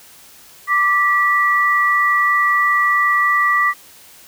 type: tone pair together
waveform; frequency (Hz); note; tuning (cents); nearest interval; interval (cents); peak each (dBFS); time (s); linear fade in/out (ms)
sine; 1174.7 / 1949.5; D6 / B6; 0 / -23; major sixth; 877; -15; 0.67-3.74; 50
effects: white hiss -44 dBFS RMS until 4.27 s